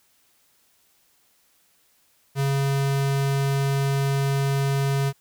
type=tone; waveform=square; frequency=138.1 Hz; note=C#3; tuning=6 cents flat; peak=-21 dBFS; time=2.35-5.13 s; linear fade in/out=50 ms; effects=white hiss -63 dBFS RMS until 5.2 s